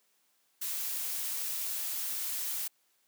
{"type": "noise", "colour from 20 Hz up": "blue", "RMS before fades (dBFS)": -35, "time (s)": [0.61, 2.68], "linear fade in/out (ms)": 10, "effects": ["white hiss -72 dBFS RMS until 3.07 s", "high-pass 200 Hz 12 dB/octave"]}